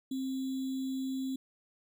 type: tone with sample-and-hold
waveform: sine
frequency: 264.1 Hz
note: C4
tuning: 16 cents sharp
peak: -32 dBFS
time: 0.11-1.36 s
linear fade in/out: 5 ms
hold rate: 3675 Hz
effects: none